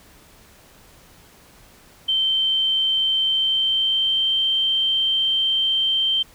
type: tone with pitch glide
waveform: sine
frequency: 3112 to 3132 Hz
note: G7 to G7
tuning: -13 to -2 cents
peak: -17 dBFS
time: 2.08-6.23 s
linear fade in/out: 10 ms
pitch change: +11 cents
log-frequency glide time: 3.3-4.35 s
effects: pink hiss -50 dBFS RMS until 6.34 s